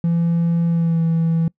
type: tone with pitch glide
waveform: triangle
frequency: 168.8 to 164.56 Hz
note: E3 to E3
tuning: +41 to -3 cents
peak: -12 dBFS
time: 0.04-1.48 s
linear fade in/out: 2 ms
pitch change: -44 cents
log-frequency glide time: 0.67-1.02 s
effects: noise-tail reverb RT60 0.1 s tail -25 dB re dry + tanh soft clip ceiling -9 dBFS